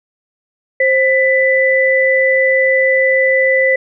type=tone pair together; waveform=sine; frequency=527 / 1989.7 Hz; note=C5 / B6; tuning=+12 / +12 cents; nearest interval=octave + major seventh; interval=2300 cents; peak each=-12 dBFS; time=0.8-3.76 s; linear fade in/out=5 ms; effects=none